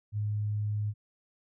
sine tone, 104.9 Hz, G#2, 18 cents sharp, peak -28 dBFS, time 0.12-0.94 s, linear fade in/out 50 ms, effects none

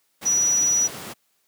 sine tone in noise, 5860 Hz, F#8, 18 cents flat, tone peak -17 dBFS, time 0.25-0.88 s, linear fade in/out 20 ms, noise pink, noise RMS -35 dBFS, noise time 0.21-1.14 s, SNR +15 dB, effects white hiss -68 dBFS RMS until 1.47 s + high-pass 150 Hz 12 dB/octave

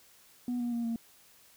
sine tone with pitch steps, 245.2 / 240.2 / 235.2 / 230.4 Hz, B3 / B3 / A#3 / A#3, -12 / -48 / +16 / -20 cents, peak -28 dBFS, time 0.48-0.96 s, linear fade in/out 2 ms, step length 120 ms, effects tanh soft clip ceiling -28 dBFS + white hiss -60 dBFS RMS until 1.56 s

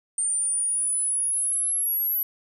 sine linear sweep, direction up, 8870 to 11790 Hz, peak -22 dBFS, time 0.18-2.23 s, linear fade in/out 2 ms, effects none

